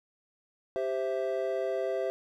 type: chord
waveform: triangle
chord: C major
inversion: second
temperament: equal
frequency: 392 / 523.3 / 659.3 Hz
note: G4 / C5 / E5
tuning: 0 / 0 / 0 cents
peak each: -31 dBFS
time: 0.76-2.1 s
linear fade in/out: 0 ms
effects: none